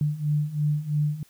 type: beating tone pair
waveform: sine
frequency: 147.3 / 150.3 Hz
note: D3 / D3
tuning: +6 / +40 cents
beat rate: 3 Hz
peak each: -27 / -24 dBFS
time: 0.01-1.23 s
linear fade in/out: 2 ms
effects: white hiss -59 dBFS RMS until 1.29 s